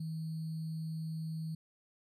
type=tone with sample-and-hold; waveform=sine; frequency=160 Hz; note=D#3; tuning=49 cents sharp; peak=-36 dBFS; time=0-1.55 s; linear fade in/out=5 ms; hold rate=4410 Hz; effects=resampled to 32000 Hz